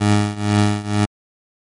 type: tone with tremolo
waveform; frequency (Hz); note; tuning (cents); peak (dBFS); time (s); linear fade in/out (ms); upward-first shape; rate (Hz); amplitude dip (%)
20% pulse; 103.83; G#2; 0; -6; 0-1.06; 20; triangle; 2.1; 90
effects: MP3 48 kbps